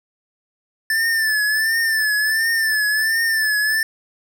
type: tone with vibrato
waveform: square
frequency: 1760 Hz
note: A6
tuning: in tune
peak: -17 dBFS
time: 0.9-3.83 s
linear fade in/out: 2 ms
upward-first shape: triangle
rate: 1.4 Hz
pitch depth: 77 cents each way
effects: none